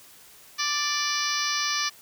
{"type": "harmonic tone", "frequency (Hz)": 587.3, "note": "D5", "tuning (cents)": 0, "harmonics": [2, 3, 4, 5, 6, 7, 8, 9, 10], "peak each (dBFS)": [-31, -32, -33, -36, -36, -35, -33, -32, -32], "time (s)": [0.58, 1.9], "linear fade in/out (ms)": 20, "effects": ["white hiss -51 dBFS RMS until 2.01 s"]}